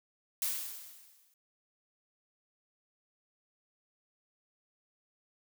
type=noise with exponential decay; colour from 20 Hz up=blue; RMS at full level=-31 dBFS; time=0.42-1.34 s; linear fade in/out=2 ms; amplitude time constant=200 ms; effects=none